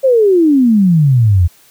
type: exponential sweep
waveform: sine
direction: down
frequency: 551 to 82.41 Hz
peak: -6 dBFS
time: 0.03-1.48 s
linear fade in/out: 20 ms
effects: white hiss -47 dBFS RMS until 1.7 s